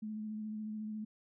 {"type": "tone with vibrato", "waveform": "sine", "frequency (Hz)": 214.8, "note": "A3", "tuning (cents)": -41, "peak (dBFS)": -38, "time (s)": [0.02, 1.05], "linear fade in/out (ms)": 10, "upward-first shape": "sine", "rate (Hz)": 14, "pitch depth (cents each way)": 21, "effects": []}